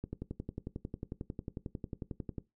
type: click train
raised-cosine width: 3 ms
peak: -25 dBFS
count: 27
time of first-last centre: 0.04-2.382 s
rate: 11.1 Hz
effects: noise-tail reverb RT60 0.2 s tail -18 dB re dry